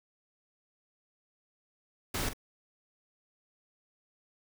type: noise with echo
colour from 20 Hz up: pink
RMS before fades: -33 dBFS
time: 2.14-2.29 s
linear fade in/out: 5 ms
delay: 44 ms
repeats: 1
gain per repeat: -10 dB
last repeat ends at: 2.334 s
effects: none